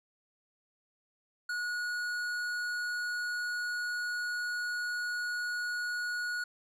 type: tone with tanh clipping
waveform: sine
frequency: 1454 Hz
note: F#6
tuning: 31 cents flat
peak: -34 dBFS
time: 1.49-6.44 s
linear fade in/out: 5 ms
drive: 13 dB
effects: none